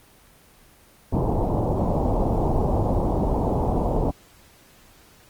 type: low-pass noise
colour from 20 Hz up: pink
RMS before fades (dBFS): -22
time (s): 1.12-4.11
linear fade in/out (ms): 10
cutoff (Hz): 940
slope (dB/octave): 48
effects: pink hiss -53 dBFS RMS until 5.29 s + Opus 24 kbps